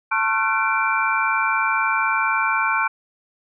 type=tone cluster; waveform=sine; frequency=890 / 1086 / 1366 / 1506 / 2347 Hz; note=A5 / C#6 / F6 / F#6 / D7; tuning=+20 / -36 / -39 / +30 / -2 cents; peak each=-24 dBFS; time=0.11-2.88 s; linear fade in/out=10 ms; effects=none